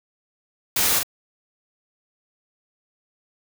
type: noise with echo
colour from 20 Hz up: white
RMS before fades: -21 dBFS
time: 0.76-0.99 s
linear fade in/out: 5 ms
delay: 42 ms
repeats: 1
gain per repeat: -4 dB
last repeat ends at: 1.032 s
effects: none